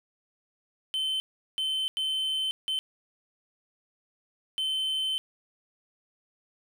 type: tone bursts at uneven times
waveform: triangle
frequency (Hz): 3074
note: G7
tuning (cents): -35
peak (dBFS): -25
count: 5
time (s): 0.94-1.2 / 1.58-1.88 / 1.97-2.51 / 2.68-2.79 / 4.58-5.18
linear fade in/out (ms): 0
effects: none